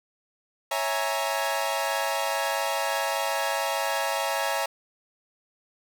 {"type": "chord", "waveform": "sawtooth", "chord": "A# half-diminished seventh", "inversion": "first", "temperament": "equal", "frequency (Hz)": [554.4, 659.3, 830.6, 932.3], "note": ["C#5", "E5", "G#5", "A#5"], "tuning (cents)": [0, 0, 0, 0], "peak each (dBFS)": -27, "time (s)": [0.71, 4.66], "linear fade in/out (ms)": 5, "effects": []}